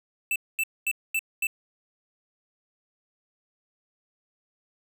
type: tone bursts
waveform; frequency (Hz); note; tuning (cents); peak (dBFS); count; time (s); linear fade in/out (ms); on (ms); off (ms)
square; 2649; E7; +8; -24; 5; 0.31-1.47; 2; 48; 230
effects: none